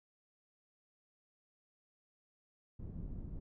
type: low-pass noise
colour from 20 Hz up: pink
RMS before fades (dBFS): -44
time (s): 2.79-3.4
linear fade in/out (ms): 10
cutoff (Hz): 200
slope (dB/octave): 12
effects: none